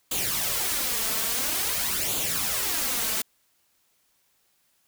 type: noise with flanger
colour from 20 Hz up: white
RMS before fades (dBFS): -27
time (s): 0.11-3.22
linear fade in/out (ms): 5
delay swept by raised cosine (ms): 0.27 to 4.57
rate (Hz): 0.49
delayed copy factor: +0.6
effects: white hiss -68 dBFS RMS until 4.87 s